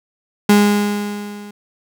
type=tone with level ramp; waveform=35% pulse; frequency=205.9 Hz; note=G#3; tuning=15 cents flat; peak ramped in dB=-5 to -31 dBFS; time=0.49-1.51 s; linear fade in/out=5 ms; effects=none